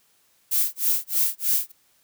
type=noise with tremolo; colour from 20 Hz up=violet; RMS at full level=-20 dBFS; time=0.51-1.72 s; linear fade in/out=10 ms; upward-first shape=sine; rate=3.2 Hz; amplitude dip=100%; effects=white hiss -63 dBFS RMS until 2.03 s